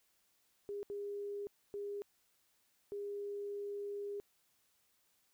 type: tone bursts at uneven times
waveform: sine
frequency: 406.2 Hz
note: G#4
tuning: 38 cents flat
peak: -39 dBFS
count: 4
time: 0.69-0.83 / 0.9-1.47 / 1.74-2.02 / 2.92-4.2 s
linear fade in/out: 0 ms
effects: white hiss -75 dBFS RMS until 5.33 s